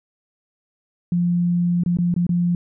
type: tone with dropouts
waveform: sine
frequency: 174.61 Hz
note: F3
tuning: in tune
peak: -16 dBFS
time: 1.12-2.55 s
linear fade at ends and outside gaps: 2 ms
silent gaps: 1.836-1.861 / 1.971-1.986 / 2.141-2.163 / 2.267-2.292 s
effects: none